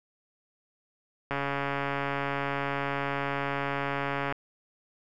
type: click train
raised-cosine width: 0.5 ms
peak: -15 dBFS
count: 423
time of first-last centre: 1.31-4.324 s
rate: 140 Hz
effects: none